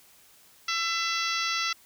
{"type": "harmonic tone with a mistuned harmonic", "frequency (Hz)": 670, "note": "E5", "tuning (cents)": 28, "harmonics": [2, 3, 4, 5, 6, 7, 8, 9], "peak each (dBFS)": [-31, -33, -34, -35, -36, -36, -37, -38], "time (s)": [0.68, 1.73], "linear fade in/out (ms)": 5, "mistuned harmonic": 7, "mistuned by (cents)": -19, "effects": ["white hiss -57 dBFS RMS until 1.85 s"]}